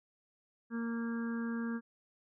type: harmonic tone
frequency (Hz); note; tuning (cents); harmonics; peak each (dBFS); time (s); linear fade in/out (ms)
231.8; A#3; -10; 1 / 2 / 4 / 5 / 6 / 7; -34 / -46 / -54 / -51 / -51 / -47; 0.7-1.81; 50
effects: none